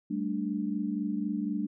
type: chord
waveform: sine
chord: G suspended second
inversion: none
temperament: equal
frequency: 196 / 220 / 293.7 Hz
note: G3 / A3 / D4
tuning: 0 / 0 / 0 cents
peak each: -33 dBFS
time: 0.1-1.67 s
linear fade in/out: 10 ms
effects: none